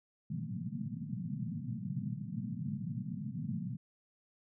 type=band-pass noise; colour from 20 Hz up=pink; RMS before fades=-39 dBFS; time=0.3-3.77 s; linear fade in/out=5 ms; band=110 to 240 Hz; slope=96 dB/octave; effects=none